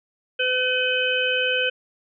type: harmonic tone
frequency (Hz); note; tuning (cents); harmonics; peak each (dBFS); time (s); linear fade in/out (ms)
507; B4; +45; 1 / 3 / 5 / 6; -25 / -25 / -25 / -25; 0.39-1.7; 10
effects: none